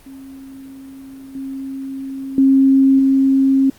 sine tone with level steps, 269.2 Hz, C4, 49 cents sharp, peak -33 / -24 / -8 / -10 dBFS, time 0.06-3.7 s, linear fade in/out 5 ms, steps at 1.35 / 2.38 / 2.99 s, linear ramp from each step 2 ms, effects pink hiss -48 dBFS RMS until 3.78 s + Opus 32 kbps

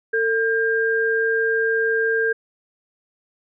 sine tone pair together, 449.4 / 1601.5 Hz, A4 / G6, +37 / +37 cents, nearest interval octave + minor seventh, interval 2200 cents, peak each -20 dBFS, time 0.13-2.33 s, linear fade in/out 10 ms, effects none

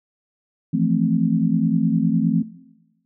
sine chord, F major seventh, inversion third, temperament equal, 164.81 / 174.61 / 220 / 261.6 Hz, E3 / F3 / A3 / C4, 0 / 0 / 0 / 0 cents, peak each -22 dBFS, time 0.73-2.43 s, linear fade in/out 10 ms, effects noise-tail reverb RT60 1.0 s tail -18 dB re dry

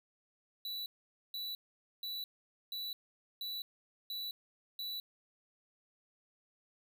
square tone bursts, 3951 Hz, B7, in tune, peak -39 dBFS, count 7, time 0.65-5 s, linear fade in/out 2 ms, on 210 ms, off 480 ms, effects none

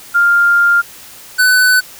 sine / square tone pair in turn, 1400 / 1502 Hz, F6 / F#6, +4 / +26 cents, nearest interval minor second, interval 122 cents, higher second, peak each -7 / -8 dBFS, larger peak first, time 0.14-0.82 / 1.38-1.81 s, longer first, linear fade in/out 20 ms, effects white hiss -36 dBFS RMS until 1.99 s

